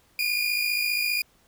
30% pulse tone pair together, 2400 / 2455 Hz, D7 / D#7, +37 / -24 cents, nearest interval unison, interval 39 cents, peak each -24 dBFS, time 0.19-1.22 s, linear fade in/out 2 ms, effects pink hiss -62 dBFS RMS until 1.47 s

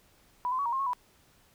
sine tone with pitch steps, 987 / 1030 / 1126 / 942 / 1065 / 1096 / 989 Hz, B5 / C6 / C#6 / A#5 / C6 / C#6 / B5, -1 / -28 / +27 / +18 / +30 / -20 / +2 cents, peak -27 dBFS, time 0.45-0.933 s, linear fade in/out 0 ms, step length 69 ms, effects pink hiss -63 dBFS RMS until 1.54 s

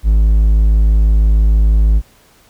triangle tone, 53.1 Hz, G#1, 39 cents sharp, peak -5 dBFS, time 0.03-2.02 s, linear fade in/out 50 ms, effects pink hiss -49 dBFS RMS until 2.49 s

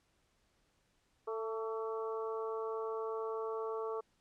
harmonic tone with a mistuned harmonic, 222.1 Hz, A3, 16 cents sharp, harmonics 2 / 3 / 4 / 5 / 6, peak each -37 / -48 / -47 / -44 / -51 dBFS, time 1.27-4.01 s, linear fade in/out 10 ms, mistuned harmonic 5, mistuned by +32 cents, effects pink hiss -75 dBFS RMS until 4.2 s + low-pass 9000 Hz 12 dB/octave

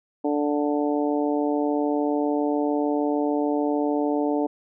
harmonic tone, 146.83 Hz, D3, in tune, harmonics 2 / 3 / 4 / 5 / 6, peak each -23 / -27 / -29 / -31 / -33 dBFS, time 0.24-4.47 s, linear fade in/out 10 ms, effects none

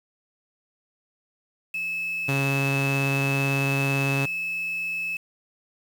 sine tone, 2604 Hz, E7, 22 cents flat, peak -26 dBFS, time 1.74-5.17 s, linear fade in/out 5 ms
sawtooth tone with vibrato, 137.6 Hz, C#3, 12 cents flat, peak -19 dBFS, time 2.28-4.26 s, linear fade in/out 10 ms, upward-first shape triangle, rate 18 Hz, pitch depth 11 cents each way
effects 7-bit

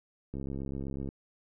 click train, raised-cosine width 3 ms, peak -25 dBFS, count 52, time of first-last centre 0.34-1.089 s, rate 68.1 Hz, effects none

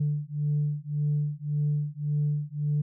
sine beating tone pair, 146.83 / 148.63 Hz, D3 / D3, 0 / +21 cents, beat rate 1.8 Hz, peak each -27 dBFS, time 0-2.82 s, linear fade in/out 10 ms, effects tanh soft clip ceiling -19 dBFS

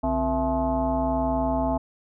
sine tone with frequency modulation, 461.7 Hz, A#4, 17 cents flat, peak -21 dBFS, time 0.03-1.78 s, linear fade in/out 10 ms, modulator 201 Hz, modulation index 2.2, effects none

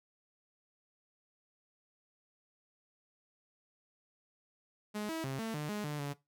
sawtooth tone with pitch steps, 210 / 323.6 / 134.5 / 224.1 / 149.7 / 208.8 / 148.4 / 142.9 Hz, G#3 / E4 / C3 / A3 / D3 / G#3 / D3 / D3, +19 / -32 / +48 / +32 / +33 / +10 / +18 / -47 cents, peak -32 dBFS, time 4.94-6.14 s, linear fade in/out 20 ms, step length 150 ms, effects noise-tail reverb RT60 0.2 s tail -18 dB re dry

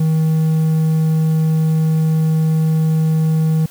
triangle tone, 158.6 Hz, D#3, 33 cents sharp, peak -10 dBFS, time 0-3.66 s, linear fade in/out 5 ms, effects white hiss -42 dBFS RMS until 3.7 s

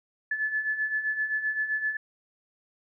sine beating tone pair, 1725 / 1732.7 Hz, A6 / A6, -35 / -27 cents, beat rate 7.7 Hz, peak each -33 / -27 dBFS, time 0.31-1.97 s, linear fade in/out 5 ms, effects none

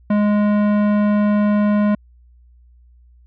sine tone with tanh clipping, 207.7 Hz, G#3, in tune, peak -15 dBFS, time 0.1-1.95 s, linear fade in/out 5 ms, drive 16 dB, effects added 60 Hz sine -46 dBFS peak until 3.26 s

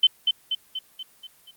sine tone with echo, 3068 Hz, G7, 38 cents flat, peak -12 dBFS, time 0.03-0.07 s, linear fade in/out 5 ms, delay 240 ms, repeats 6, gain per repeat -5 dB, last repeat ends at 1.51 s, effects white hiss -57 dBFS RMS until 1.56 s + Opus 24 kbps

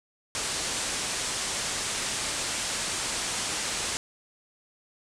white low-pass noise, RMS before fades -31 dBFS, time 0.35-3.97 s, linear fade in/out 0 ms, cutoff 9300 Hz, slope 48 dB/octave, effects none

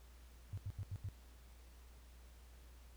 sine tone bursts, 98 Hz, G2, in tune, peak -40 dBFS, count 5, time 0.53-1.087 s, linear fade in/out 0 ms, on 45 ms, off 83 ms, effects added 60 Hz sine -57 dBFS peak until 2.96 s + pink hiss -67 dBFS RMS until 2.96 s

